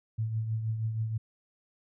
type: tone with tremolo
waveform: sine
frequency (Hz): 111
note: A2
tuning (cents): +16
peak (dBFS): -26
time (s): 0.18-1.18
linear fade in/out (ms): 10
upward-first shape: triangle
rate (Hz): 6.3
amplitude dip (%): 55
effects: none